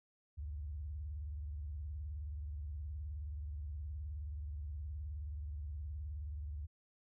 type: tone with vibrato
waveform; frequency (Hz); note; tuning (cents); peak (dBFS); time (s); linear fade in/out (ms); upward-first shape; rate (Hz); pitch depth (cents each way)
sine; 73.42; D2; 0; -40; 0.37-6.67; 20; sine; 19; 220
effects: none